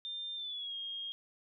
sine tone with pitch glide, 3600 to 3245 Hz, A7 to G#7, +39 to -41 cents, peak -38 dBFS, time 0.05-1.12 s, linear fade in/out 0 ms, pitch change -180 cents, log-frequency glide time 0.36-0.75 s, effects none

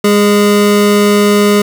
square tone pair together, 204.6 / 413.2 Hz, G#3 / G#4, -26 / -9 cents, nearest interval octave, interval 1217 cents, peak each -10 dBFS, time 0.04-1.62 s, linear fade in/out 5 ms, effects none

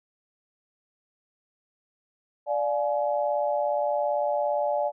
sine chord, D diminished, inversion none, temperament just, 587.3 / 704.8 / 845.8 Hz, D5 / F5 / Ab5, 0 / +16 / +31 cents, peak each -25 / -30 / -29 dBFS, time 2.46-4.92 s, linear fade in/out 50 ms, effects none

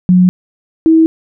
sine tone pair in turn, 181.6 / 322.7 Hz, F#3 / E4, -32 / -37 cents, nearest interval minor seventh, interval 995 cents, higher second, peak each -4 dBFS, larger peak neither, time 0.09-0.29 / 0.86-1.06 s, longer neither, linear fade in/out 0 ms, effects none

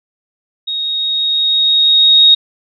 sine tone with level ramp, 3751 Hz, A#7, 10 cents sharp, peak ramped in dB -17 to -3 dBFS, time 0.67-2.35 s, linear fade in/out 10 ms, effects none

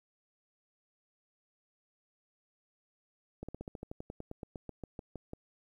slowing click train, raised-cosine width 2 ms, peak -28 dBFS, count 19, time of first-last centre 3.43-5.334 s, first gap 56 ms, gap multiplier 1.07, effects 11-bit

